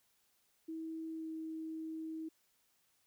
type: tone with pitch glide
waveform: sine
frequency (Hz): 322.4 to 319.4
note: E4 to D#4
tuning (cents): -38 to +45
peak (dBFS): -40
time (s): 0.68-2.29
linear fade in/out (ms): 10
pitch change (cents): -17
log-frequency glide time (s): 1.1-1.3
effects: white hiss -75 dBFS RMS until 3.06 s